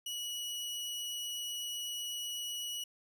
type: tone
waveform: sawtooth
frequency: 2927 Hz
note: F#7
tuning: 19 cents flat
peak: -34 dBFS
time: 0.06-2.84 s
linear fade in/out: 5 ms
effects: none